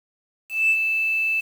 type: tone with ADSR envelope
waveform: sine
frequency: 2637 Hz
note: E7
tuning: in tune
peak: -13 dBFS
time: 0.49-1.41 s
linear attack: 210 ms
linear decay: 58 ms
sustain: -6 dB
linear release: 14 ms
effects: tanh soft clip ceiling -11 dBFS + 7-bit